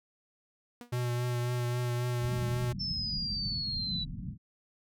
sawtooth tone with exponential decay, 241.2 Hz, B3, 41 cents flat, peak -37 dBFS, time 0.81-0.94 s, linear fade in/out 0 ms, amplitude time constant 28 ms
square tone with vibrato, 122.1 Hz, B2, 19 cents flat, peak -30 dBFS, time 0.92-2.73 s, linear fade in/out 10 ms, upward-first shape triangle, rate 3.7 Hz, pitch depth 24 cents each way
white low-pass noise, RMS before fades -39 dBFS, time 2.2-4.38 s, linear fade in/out 50 ms, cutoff 220 Hz, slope 48 dB/octave
sine exponential sweep, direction down, 5350 to 3915 Hz, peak -32 dBFS, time 2.79-4.05 s, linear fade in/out 20 ms
effects none

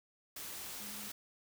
sine tone in noise, 207.7 Hz, G#3, in tune, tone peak -52 dBFS, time 0.8-1.09 s, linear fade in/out 5 ms, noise white, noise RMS -45 dBFS, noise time 0.36-1.12 s, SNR -10 dB, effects none

